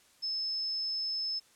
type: tone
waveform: sine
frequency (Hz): 5230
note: E8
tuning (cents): -15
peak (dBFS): -31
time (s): 0.22-1.4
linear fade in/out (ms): 20
effects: white hiss -63 dBFS RMS until 1.55 s + low-pass 10000 Hz 12 dB/octave